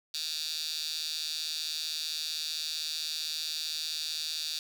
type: tone with high-pass filter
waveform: 15% pulse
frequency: 155.56 Hz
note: D#3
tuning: in tune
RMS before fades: -35 dBFS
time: 0.14-4.59 s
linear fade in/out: 2 ms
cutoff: 4200 Hz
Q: 5.8
effects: none